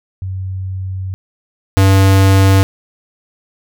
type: tone pair in turn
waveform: sine / square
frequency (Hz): 94.3 / 96.62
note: F#2 / G2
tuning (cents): +33 / -25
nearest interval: unison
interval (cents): 42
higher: second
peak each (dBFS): -19 / -7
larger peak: second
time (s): 0.22-1.14 / 1.77-2.63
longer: first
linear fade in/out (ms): 0
effects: none